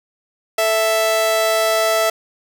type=tone pair together; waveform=sawtooth; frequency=440 / 660.1 Hz; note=A4 / E5; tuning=0 / +2 cents; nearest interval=perfect fifth; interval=702 cents; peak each=-20 / -11 dBFS; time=0.58-2.1 s; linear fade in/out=5 ms; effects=none